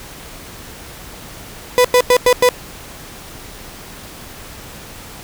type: tone bursts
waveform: 35% pulse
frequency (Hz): 496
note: B4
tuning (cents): +7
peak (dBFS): -6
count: 5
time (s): 1.78-2.489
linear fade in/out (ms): 0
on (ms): 65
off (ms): 96
effects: pink hiss -35 dBFS RMS until 5.23 s